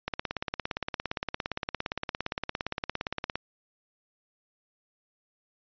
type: click train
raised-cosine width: 0.3 ms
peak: -14 dBFS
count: 58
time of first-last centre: 0.08-3.356 s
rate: 17.4 Hz
effects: resampled to 11025 Hz